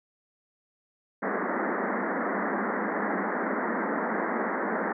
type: band-pass noise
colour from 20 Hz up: pink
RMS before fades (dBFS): -29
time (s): 1.22-4.93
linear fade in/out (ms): 10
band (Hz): 190 to 2000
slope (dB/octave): 96
effects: none